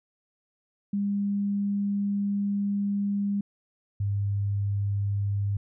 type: tone pair in turn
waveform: sine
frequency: 201.5 / 100.75 Hz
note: G3 / G2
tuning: +48 / +48 cents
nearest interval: octave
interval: 1200 cents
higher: first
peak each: -24 dBFS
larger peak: neither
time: 0.93-3.41 / 4-5.57 s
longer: first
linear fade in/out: 5 ms
effects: none